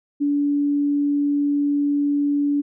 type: tone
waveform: sine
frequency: 287.7 Hz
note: D4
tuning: 36 cents flat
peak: -17 dBFS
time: 0.2-2.62 s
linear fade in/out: 20 ms
effects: none